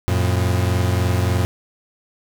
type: tone pair together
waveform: 40% pulse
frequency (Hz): 90.09 / 113.5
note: F#2 / A#2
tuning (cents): -46 / -46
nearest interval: major third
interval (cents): 400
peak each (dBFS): -17 / -20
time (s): 0.08-1.45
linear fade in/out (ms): 0
effects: none